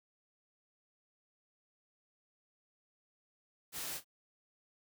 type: noise with echo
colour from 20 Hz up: white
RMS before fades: -41 dBFS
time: 3.72-4.01 s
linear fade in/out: 50 ms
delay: 36 ms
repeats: 1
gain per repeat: -15 dB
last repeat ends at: 4.046 s
effects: none